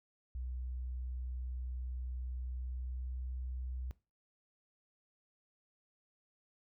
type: tone with pitch glide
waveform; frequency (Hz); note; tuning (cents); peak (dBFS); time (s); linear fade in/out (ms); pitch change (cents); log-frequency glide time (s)
sine; 62.5 to 63.19; B1 to B1; +21 to +40; -38; 0.35-3.91; 0; +19; 2.4-3.21
effects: noise-tail reverb RT60 0.3 s tail -19 dB re dry